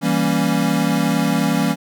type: chord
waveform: square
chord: E diminished seventh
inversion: none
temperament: equal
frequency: 164.81 / 196 / 233.1 / 277.2 Hz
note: E3 / G3 / Bb3 / Db4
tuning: 0 / 0 / 0 / 0 cents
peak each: -22 dBFS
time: 0.01-1.76 s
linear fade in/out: 50 ms
effects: none